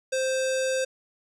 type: tone with low-pass filter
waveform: square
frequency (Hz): 523.3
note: C5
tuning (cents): 0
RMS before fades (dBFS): -26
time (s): 0.12-0.85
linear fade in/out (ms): 10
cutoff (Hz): 7700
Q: 2.1
effects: none